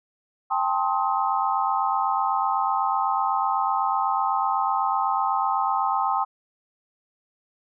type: chord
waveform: sine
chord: A half-diminished seventh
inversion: third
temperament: just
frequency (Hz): 792 / 880 / 1056 / 1267.2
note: G5 / A5 / C6 / Eb6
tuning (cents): +18 / 0 / +16 / +31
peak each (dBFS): -25 / -27 / -26 / -27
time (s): 0.5-6.25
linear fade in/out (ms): 20
effects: none